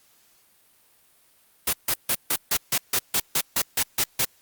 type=noise bursts; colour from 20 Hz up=white; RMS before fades=-22 dBFS; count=13; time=1.67-4.25 s; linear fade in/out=5 ms; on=60 ms; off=150 ms; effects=white hiss -60 dBFS RMS until 4.41 s + Opus 48 kbps